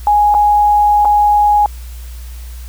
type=tone with dropouts; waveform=sine; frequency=830.6 Hz; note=G#5; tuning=in tune; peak=-7 dBFS; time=0.07-1.66 s; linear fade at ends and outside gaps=1 ms; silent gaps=0.342-0.348 / 1.049-1.054 s; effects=added 60 Hz sine -26 dBFS peak until 2.68 s + white hiss -41 dBFS RMS until 2.68 s